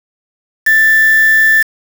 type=tone with quantisation; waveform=sine; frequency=1767 Hz; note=A6; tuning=7 cents sharp; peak=-6 dBFS; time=0.66-1.63 s; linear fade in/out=10 ms; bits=3; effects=none